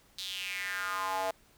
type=tone with high-pass filter sweep; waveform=square; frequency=94.6 Hz; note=F#2; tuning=39 cents sharp; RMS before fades=-35 dBFS; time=0.18-1.31 s; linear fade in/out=5 ms; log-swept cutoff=4000 to 670 Hz; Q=4.6; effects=pink hiss -63 dBFS RMS until 1.57 s